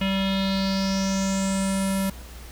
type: tone with low-pass filter sweep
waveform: square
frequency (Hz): 193.4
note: G3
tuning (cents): -23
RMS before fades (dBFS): -24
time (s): 0.01-2.1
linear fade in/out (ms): 5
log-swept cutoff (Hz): 2900 to 12000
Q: 4.9
effects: added 60 Hz sine -39 dBFS peak until 2.51 s + pink hiss -45 dBFS RMS until 2.51 s